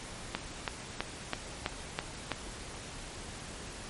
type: click train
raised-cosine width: 0.3 ms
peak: -14 dBFS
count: 7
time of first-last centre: 0.35-2.317 s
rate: 3.05 Hz
effects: pink hiss -44 dBFS RMS until 3.89 s + MP3 48 kbps